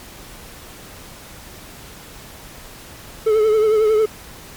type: tone with vibrato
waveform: triangle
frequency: 432.8 Hz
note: A4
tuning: 29 cents flat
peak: -10 dBFS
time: 3.26-4.06 s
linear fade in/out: 10 ms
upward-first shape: triangle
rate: 11 Hz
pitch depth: 57 cents each way
effects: pink hiss -39 dBFS RMS until 4.56 s + MP3 96 kbps